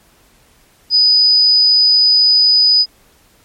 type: tone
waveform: sine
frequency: 4978 Hz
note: D#8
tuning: in tune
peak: -7 dBFS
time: 0.9-2.86 s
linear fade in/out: 50 ms
effects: pink hiss -51 dBFS RMS until 3.44 s + MP3 64 kbps